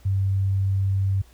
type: tone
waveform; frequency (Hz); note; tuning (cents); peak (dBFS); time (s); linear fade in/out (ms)
sine; 97.1; G2; -16; -19; 0.05-1.22; 10
effects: added 60 Hz sine -49 dBFS peak until 1.33 s + pink hiss -57 dBFS RMS until 1.33 s